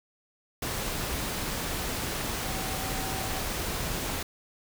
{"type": "tone in noise", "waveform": "sine", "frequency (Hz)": 764, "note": "G5", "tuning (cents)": -45, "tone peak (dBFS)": -40, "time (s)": [2.43, 3.4], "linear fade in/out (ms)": 5, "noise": "pink", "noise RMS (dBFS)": -32, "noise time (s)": [0.62, 4.23], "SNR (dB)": -11, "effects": []}